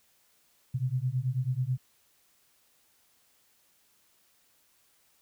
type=beating tone pair; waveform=sine; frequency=123.47 / 132.67 Hz; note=B2 / C3; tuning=0 / +24 cents; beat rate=9.2 Hz; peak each=-30 dBFS; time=0.74-1.78 s; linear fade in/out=10 ms; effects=white hiss -67 dBFS RMS until 5.21 s